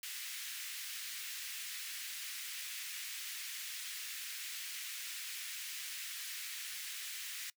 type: high-pass noise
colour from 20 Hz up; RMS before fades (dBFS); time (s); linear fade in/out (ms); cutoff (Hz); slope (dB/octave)
pink; -44; 0.03-7.5; 2; 1900; 24
effects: noise-tail reverb RT60 0.1 s tail -22 dB re dry